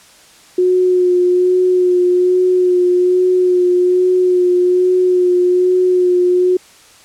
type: tone with vibrato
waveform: sine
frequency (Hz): 362.2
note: F#4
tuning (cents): -37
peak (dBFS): -9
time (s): 0.58-6.57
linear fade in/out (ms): 5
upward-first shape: sine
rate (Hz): 1.2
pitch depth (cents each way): 20
effects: white hiss -44 dBFS RMS until 7.04 s + low-pass 9000 Hz 12 dB/octave